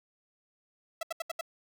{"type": "tone bursts", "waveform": "sawtooth", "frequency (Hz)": 659.3, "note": "E5", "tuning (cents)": 0, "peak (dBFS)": -28, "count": 5, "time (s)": [1.01, 1.411], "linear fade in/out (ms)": 5, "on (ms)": 21, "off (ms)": 74, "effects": []}